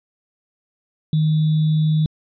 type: tone with sample-and-hold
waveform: sine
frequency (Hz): 155.56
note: D#3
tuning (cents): 0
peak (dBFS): -14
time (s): 1.13-2.06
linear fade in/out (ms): 2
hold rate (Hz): 3675
effects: resampled to 11025 Hz